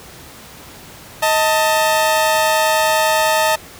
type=tone pair together; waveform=sawtooth; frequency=630 / 890 Hz; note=D#5 / A5; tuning=+21 / +20 cents; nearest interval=tritone; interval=599 cents; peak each=-12 dBFS; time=1.22-3.56 s; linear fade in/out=10 ms; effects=pink hiss -38 dBFS RMS until 3.79 s + high-pass 60 Hz 12 dB/octave